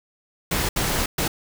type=noise bursts at uneven times; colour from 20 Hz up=pink; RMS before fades=-23 dBFS; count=3; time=0.51-0.69 / 0.76-1.06 / 1.18-1.28 s; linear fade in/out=5 ms; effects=none